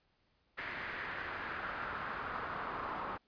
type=noise with band-pass filter sweep; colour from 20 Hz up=brown; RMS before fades=-41 dBFS; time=0.57-3.18 s; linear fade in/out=20 ms; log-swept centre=1900 to 1100 Hz; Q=2.7; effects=pink hiss -75 dBFS RMS until 3.27 s + resampled to 11025 Hz